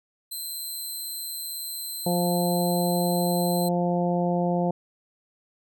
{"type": "tone", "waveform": "10% pulse", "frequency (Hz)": 4091, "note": "C8", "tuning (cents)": -40, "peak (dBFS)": -25, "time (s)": [0.31, 3.69], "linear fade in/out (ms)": 10}
{"type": "harmonic tone", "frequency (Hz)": 175.4, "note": "F3", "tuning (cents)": 8, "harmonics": [1, 2, 3, 4, 5], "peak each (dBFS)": [-24, -30, -28, -29, -35], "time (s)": [2.06, 4.71], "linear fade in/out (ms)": 5}
{"effects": []}